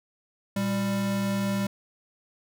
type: tone pair together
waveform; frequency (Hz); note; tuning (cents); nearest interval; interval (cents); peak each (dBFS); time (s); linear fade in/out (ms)
square; 117.6 / 197.78; A#2 / G3; +16 / +16; major sixth; 900; -34 / -26; 0.56-1.67; 5
effects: none